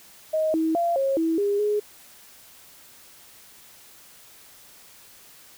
sine tone with pitch steps, 628 / 320.7 / 685 / 543 / 325.8 / 405.5 / 417.8 Hz, D#5 / E4 / F5 / C#5 / E4 / G#4 / G#4, +16 / -48 / -34 / -36 / -20 / -41 / +10 cents, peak -20 dBFS, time 0.33-1.8 s, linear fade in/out 10 ms, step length 210 ms, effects white hiss -50 dBFS RMS until 5.57 s

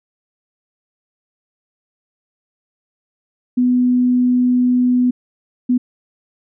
sine tone bursts at uneven times, 248.6 Hz, B3, 12 cents sharp, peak -11 dBFS, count 2, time 3.57-5.11 / 5.69-5.78 s, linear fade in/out 10 ms, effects none

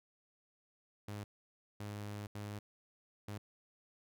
sawtooth tone bursts at uneven times, 103.5 Hz, G#2, 5 cents flat, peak -38 dBFS, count 4, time 1.08-1.24 / 1.8-2.27 / 2.35-2.59 / 3.28-3.38 s, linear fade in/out 5 ms, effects none

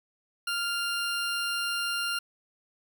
20% pulse tone, 1396.9 Hz, F6, in tune, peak -23 dBFS, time 0.47-2.19 s, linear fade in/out 5 ms, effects none

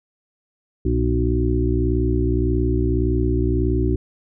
harmonic tone with a mistuned harmonic, 61.74 Hz, B1, in tune, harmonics 1 / 2 / 4 / 5 / 6, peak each -20 / -23 / -27 / -24 / -24 dBFS, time 0.85-3.96 s, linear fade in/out 5 ms, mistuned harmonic 2, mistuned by -66 cents, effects none

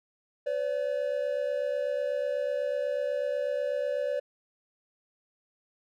triangle tone pair together, 506 / 574.1 Hz, B4 / D5, +42 / -39 cents, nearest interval major second, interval 219 cents, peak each -30 / -27 dBFS, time 0.46-4.2 s, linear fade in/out 10 ms, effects none

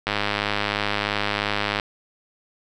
click train, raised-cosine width 0.3 ms, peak -6 dBFS, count 179, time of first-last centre 0.07-1.798 s, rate 103 Hz, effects none

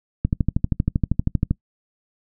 click train, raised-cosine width 5 ms, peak -6 dBFS, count 17, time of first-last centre 0.25-1.51 s, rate 12.7 Hz, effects noise-tail reverb RT60 0.1 s tail -23 dB re dry

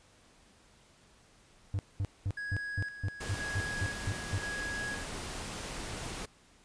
triangle tone bursts, 98 Hz, G2, in tune, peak -27 dBFS, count 11, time 1.74-4.379 s, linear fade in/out 0 ms, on 49 ms, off 210 ms
triangle tone with tremolo, 1661.2 Hz, G#6, in tune, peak -34 dBFS, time 2.37-5.04 s, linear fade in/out 5 ms, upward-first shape square, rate 0.97 Hz, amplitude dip 60%
pink noise, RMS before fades -40 dBFS, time 3.2-6.26 s, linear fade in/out 10 ms
effects pink hiss -62 dBFS RMS until 6.64 s + resampled to 22050 Hz

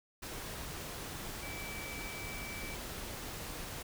sine tone in noise, 2312 Hz, D7, 28 cents flat, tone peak -45 dBFS, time 1.42-2.75 s, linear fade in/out 10 ms, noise pink, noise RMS -43 dBFS, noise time 0.22-3.83 s, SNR -5 dB, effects none

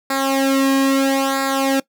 sawtooth tone with flanger, 270.8 Hz, C#4, 40 cents flat, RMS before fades -17 dBFS, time 0.1-1.8 s, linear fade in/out 5 ms, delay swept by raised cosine 0.33 to 1.43 ms, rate 0.76 Hz, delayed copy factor -0.8, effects noise-tail reverb RT60 0.1 s tail -21 dB re dry

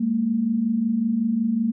sine tone pair together, 203.7 / 229.1 Hz, G#3 / A#3, -33 / -30 cents, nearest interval major second, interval 203 cents, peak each -26 / -20 dBFS, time 0-1.72 s, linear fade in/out 10 ms, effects none

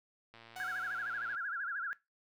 click train, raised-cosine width 0.3 ms, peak -38 dBFS, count 117, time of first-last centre 0.34-1.349 s, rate 115 Hz
sawtooth tone with exponential decay, 740 Hz, F#5, in tune, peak -38 dBFS, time 0.56-1.81 s, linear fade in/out 2 ms, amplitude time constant 270 ms
sine tone with vibrato, 1504 Hz, F#6, 28 cents sharp, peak -35 dBFS, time 0.6-1.93 s, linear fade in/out 0 ms, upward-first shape sine, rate 13 Hz, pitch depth 190 cents each way
effects noise-tail reverb RT60 0.2 s tail -18 dB re dry

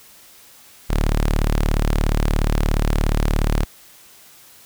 sawtooth tone, 37 Hz, D1, 14 cents sharp, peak -12 dBFS, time 0.89-3.65 s, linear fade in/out 20 ms, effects white hiss -47 dBFS RMS until 4.65 s

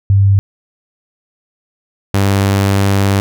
sine / sawtooth tone pair in turn, 98.7 / 98.7 Hz, G2 / G2, +12 / +12 cents, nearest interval unison, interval 0 cents, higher neither, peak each -6 dBFS, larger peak neither, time 0.1-0.39 / 2.14-3.2 s, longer second, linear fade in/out 0 ms, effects none

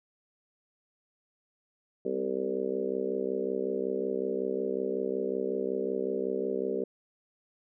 harmonic tone with a mistuned harmonic, 65.41 Hz, C2, in tune, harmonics 3 / 4 / 5 / 6 / 7 / 8 / 9, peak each -40 / -38 / -42 / -32 / -33 / -40 / -41 dBFS, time 2.05-6.84 s, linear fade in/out 5 ms, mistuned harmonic 4, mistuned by -22 cents, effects none

